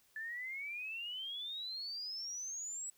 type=exponential sweep; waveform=sine; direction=up; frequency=1736 to 7902 Hz; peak=-40 dBFS; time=0.16-2.9 s; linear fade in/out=2 ms; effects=white hiss -70 dBFS RMS until 2.97 s